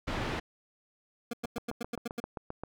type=low-pass noise; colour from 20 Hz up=pink; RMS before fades=-34 dBFS; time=0.07-0.4 s; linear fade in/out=10 ms; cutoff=2800 Hz; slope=12 dB/octave
type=tone bursts; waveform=25% pulse; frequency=236.4 Hz; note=A#3; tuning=24 cents sharp; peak=-29 dBFS; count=8; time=1.31-2.202 s; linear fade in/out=5 ms; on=24 ms; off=100 ms
type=click train; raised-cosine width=1 ms; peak=-23 dBFS; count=10; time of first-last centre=1.45-2.636 s; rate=7.59 Hz
effects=none